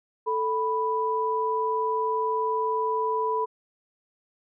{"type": "tone pair together", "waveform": "sine", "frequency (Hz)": [440, 987.8], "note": ["A4", "B5"], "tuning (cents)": [0, 0], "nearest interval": "octave + major second", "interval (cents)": 1400, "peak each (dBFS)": [-27, -25], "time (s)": [0.26, 3.46], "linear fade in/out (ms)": 20, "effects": []}